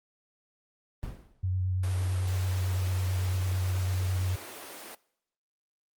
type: noise with exponential decay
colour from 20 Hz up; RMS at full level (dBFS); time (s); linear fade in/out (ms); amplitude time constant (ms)
brown; -34; 1.03-1.47; 0; 95
type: tone with vibrato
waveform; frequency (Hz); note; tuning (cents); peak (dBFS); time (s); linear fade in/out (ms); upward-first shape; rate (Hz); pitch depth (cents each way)
sine; 92.5; F#2; 0; -26; 1.43-4.36; 10; triangle; 9; 24
type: high-pass noise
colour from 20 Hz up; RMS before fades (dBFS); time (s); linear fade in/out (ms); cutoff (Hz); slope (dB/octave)
pink; -43; 1.83-4.95; 5; 300; 24
effects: noise-tail reverb RT60 0.7 s tail -22 dB re dry + Opus 32 kbps